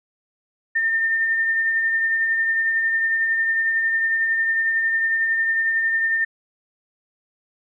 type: tone with tremolo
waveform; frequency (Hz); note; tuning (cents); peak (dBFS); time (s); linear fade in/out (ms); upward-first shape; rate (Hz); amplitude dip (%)
sine; 1809; A6; +48; -16; 0.75-6.25; 10; triangle; 11; 35
effects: none